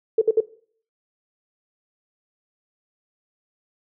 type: tone bursts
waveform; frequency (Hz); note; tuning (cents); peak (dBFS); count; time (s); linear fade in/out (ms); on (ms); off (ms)
sine; 445.2; A4; +20; -12; 3; 0.18-0.405; 5; 35; 60
effects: noise-tail reverb RT60 0.5 s tail -18 dB re dry